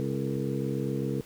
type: harmonic tone with a mistuned harmonic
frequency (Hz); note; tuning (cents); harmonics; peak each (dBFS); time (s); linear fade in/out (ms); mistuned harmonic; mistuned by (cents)
67.6; C#2; -43; 2 / 3 / 4 / 5 / 6 / 7; -32 / -34 / -35 / -36 / -37 / -37; 0-1.21; 0; 6; +94
effects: pink hiss -52 dBFS RMS until 1.25 s